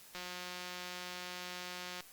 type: click train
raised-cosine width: 0.2 ms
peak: -26 dBFS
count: 335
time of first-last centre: 0.15-2.006 s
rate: 180 Hz
effects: white hiss -57 dBFS RMS until 2.12 s + Opus 48 kbps